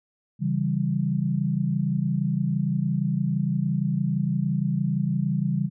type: chord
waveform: sine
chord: C# diminished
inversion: none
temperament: equal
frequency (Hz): 138.59 / 164.81 / 196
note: C#3 / E3 / G3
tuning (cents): 0 / 0 / 0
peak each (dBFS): -26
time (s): 0.39-5.7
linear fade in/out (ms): 50
effects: none